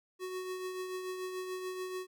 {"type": "tone with tremolo", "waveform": "square", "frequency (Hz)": 370, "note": "F#4", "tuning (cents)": 0, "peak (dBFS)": -36, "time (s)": [0.19, 2.07], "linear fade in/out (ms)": 50, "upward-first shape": "triangle", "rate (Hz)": 6.9, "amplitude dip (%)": 45, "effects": []}